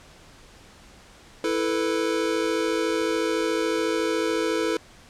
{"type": "chord", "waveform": "square", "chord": "E suspended fourth", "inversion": "none", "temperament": "equal", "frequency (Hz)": [329.6, 440, 493.9], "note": ["E4", "A4", "B4"], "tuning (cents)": [0, 0, 0], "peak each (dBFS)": [-27, -27, -29], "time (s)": [1.44, 4.77], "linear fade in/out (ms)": 2, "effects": ["pink hiss -50 dBFS RMS until 5.09 s", "low-pass 8000 Hz 12 dB/octave"]}